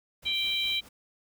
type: noise with tremolo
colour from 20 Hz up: pink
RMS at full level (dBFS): -50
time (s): 0.22-0.89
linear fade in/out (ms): 10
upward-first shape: sine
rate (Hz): 4.8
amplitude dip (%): 70
type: harmonic tone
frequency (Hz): 784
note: G5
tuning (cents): 0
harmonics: 3 / 4 / 5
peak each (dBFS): -32 / -30 / -30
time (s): 0.25-0.81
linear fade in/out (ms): 20
type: noise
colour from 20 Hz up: blue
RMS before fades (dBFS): -48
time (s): 0.31-0.81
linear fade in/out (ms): 50
effects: none